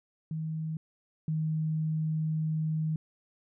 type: tone pair in turn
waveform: sine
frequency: 158.4 / 157.03 Hz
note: D#3 / D#3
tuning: +31 / +16 cents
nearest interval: unison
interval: 15 cents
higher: first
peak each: -31 / -27 dBFS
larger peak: second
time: 0.31-0.77 / 1.28-2.96 s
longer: second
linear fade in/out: 2 ms
effects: none